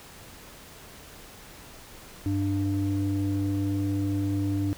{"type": "tone pair together", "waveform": "sine", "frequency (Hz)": [98.81, 296.1], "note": ["G2", "D4"], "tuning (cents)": [14, 14], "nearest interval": "octave + perfect fifth", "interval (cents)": 1900, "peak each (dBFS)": [-25, -25], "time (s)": [2.26, 4.73], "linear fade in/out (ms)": 0, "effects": ["tanh soft clip ceiling -20 dBFS", "pink hiss -47 dBFS RMS until 4.77 s"]}